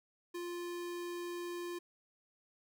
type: tone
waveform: square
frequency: 349.2 Hz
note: F4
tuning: in tune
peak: -40 dBFS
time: 0.34-1.79 s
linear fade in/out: 10 ms
effects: none